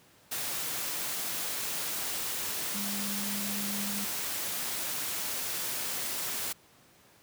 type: tone in noise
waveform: sine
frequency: 202.8 Hz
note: G#3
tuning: 41 cents flat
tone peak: -36 dBFS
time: 2.74-4.05 s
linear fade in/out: 10 ms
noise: white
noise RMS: -34 dBFS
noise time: 0.31-6.53 s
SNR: -5 dB
effects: pink hiss -60 dBFS RMS until 7.22 s + high-pass 100 Hz 12 dB/octave